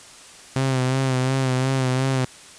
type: tone with vibrato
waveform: sawtooth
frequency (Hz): 130.81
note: C3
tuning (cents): 0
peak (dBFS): -15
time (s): 0.56-2.25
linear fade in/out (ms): 2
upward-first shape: sine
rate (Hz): 2.8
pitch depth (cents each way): 42
effects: white hiss -44 dBFS RMS until 2.58 s + resampled to 22050 Hz